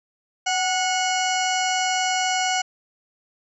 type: harmonic tone with a mistuned harmonic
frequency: 731 Hz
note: F#5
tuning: 21 cents flat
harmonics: 1 / 2 / 3 / 4 / 6 / 7 / 8 / 9 / 10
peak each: -23 / -29 / -29 / -28 / -34 / -36 / -31 / -38 / -33 dBFS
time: 0.46-2.62 s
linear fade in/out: 10 ms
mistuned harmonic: 1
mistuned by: +40 cents
effects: none